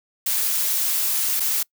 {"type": "noise with dropouts", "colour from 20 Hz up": "blue", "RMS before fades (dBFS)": -22, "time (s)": [0.26, 1.63], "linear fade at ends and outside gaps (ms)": 5, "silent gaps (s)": [1.399, 1.403], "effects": ["noise-tail reverb RT60 0.1 s tail -25 dB re dry"]}